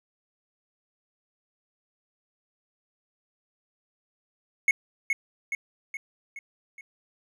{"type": "tone with echo", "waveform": "triangle", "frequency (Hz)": 2186, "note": "C#7", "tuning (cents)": -25, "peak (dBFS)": -15, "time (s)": [4.68, 4.71], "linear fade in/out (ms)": 2, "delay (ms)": 420, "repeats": 5, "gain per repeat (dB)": -5, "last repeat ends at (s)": 6.81, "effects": []}